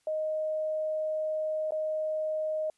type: tone with dropouts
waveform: sine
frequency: 622.3 Hz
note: D#5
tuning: in tune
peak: -28 dBFS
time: 0.07-2.7 s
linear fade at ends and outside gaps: 2 ms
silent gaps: 1.708-1.72 s
effects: white hiss -72 dBFS RMS until 2.77 s + resampled to 24000 Hz